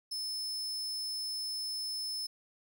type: tone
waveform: 40% pulse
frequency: 5240 Hz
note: E8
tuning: 11 cents flat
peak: -34 dBFS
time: 0.11-2.27 s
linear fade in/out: 10 ms
effects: none